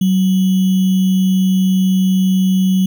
sine tone with sample-and-hold, 187.9 Hz, F#3, 27 cents sharp, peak -10 dBFS, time 0.01-2.86 s, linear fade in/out 5 ms, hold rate 3150 Hz, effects none

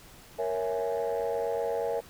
sine chord, A# half-diminished seventh, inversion none, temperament equal, 466.2 / 554.4 / 659.3 / 830.6 Hz, A#4 / C#5 / E5 / G#5, 0 / 0 / 0 / 0 cents, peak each -29 / -32 / -33 / -35 dBFS, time 0.38-2.01 s, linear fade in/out 20 ms, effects tanh soft clip ceiling -22 dBFS + pink hiss -52 dBFS RMS until 2.09 s

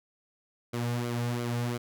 sawtooth tone with flanger, 120 Hz, B2, 49 cents flat, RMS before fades -31 dBFS, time 0.73-1.78 s, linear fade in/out 10 ms, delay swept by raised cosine 1.1 to 3.1 ms, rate 2.9 Hz, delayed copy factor -0.6, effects none

